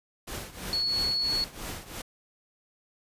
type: noise with tremolo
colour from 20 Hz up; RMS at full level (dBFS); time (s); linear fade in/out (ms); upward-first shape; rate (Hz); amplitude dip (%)
pink; -35; 0.27-2.02; 10; triangle; 3; 85
type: tone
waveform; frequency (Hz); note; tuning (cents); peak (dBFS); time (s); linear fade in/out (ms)
sine; 4379; C#8; -22; -25; 0.73-1.44; 0
effects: resampled to 32000 Hz